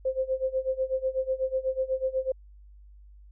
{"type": "tone with tremolo", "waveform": "sine", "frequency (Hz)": 523.3, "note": "C5", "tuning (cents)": 0, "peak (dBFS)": -22, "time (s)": [0.05, 2.32], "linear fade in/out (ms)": 5, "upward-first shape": "sine", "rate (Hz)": 8.1, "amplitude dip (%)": 90, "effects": ["added 50 Hz sine -48 dBFS peak until 3.31 s"]}